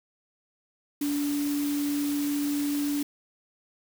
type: tone in noise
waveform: sine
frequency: 289 Hz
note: D4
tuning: 28 cents flat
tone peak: -25 dBFS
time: 1.01-3.03 s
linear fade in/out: 5 ms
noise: white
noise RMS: -38 dBFS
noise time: 1.01-3.03 s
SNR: +10 dB
effects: none